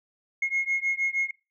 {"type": "beating tone pair", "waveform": "sine", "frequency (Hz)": [2156, 2162.4], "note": ["C#7", "C#7"], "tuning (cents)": [-49, -44], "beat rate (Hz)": 6.4, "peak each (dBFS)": -26, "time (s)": [0.42, 1.31], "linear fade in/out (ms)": 5, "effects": ["noise-tail reverb RT60 0.3 s tail -23 dB re dry", "tanh soft clip ceiling -19 dBFS"]}